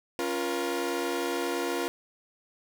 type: chord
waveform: sawtooth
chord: Bb minor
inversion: first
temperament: equal with one note detuned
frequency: 277.2 / 349.2 / 475.4 Hz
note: Db4 / F4 / Bb4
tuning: 0 / 0 / +34 cents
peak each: -31 / -27 / -29 dBFS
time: 0.19-1.88 s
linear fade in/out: 0 ms
effects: none